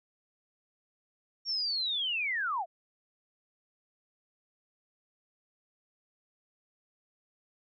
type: linear sweep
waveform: sine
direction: down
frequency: 5590 to 626 Hz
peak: -29 dBFS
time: 1.45-2.66 s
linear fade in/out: 50 ms
effects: none